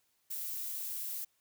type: noise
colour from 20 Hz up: violet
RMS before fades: -39 dBFS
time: 0.3-1.25 s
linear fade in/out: 10 ms
effects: white hiss -75 dBFS RMS until 1.4 s